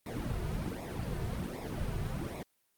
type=noise with flanger; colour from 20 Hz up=brown; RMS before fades=-36 dBFS; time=0.06-2.43 s; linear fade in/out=2 ms; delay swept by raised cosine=0.65 to 3.75 ms; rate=1.3 Hz; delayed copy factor=-0.9; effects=white hiss -75 dBFS RMS until 2.77 s + Opus 32 kbps